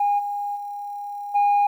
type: tone with level steps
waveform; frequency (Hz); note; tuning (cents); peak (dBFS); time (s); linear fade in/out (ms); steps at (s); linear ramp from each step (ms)
sine; 816; G#5; -31; -16 / -24 / -29 / -13; 0-1.67; 5; 0.18 / 0.55 / 1.34; 20
effects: tanh soft clip ceiling -14 dBFS + 9-bit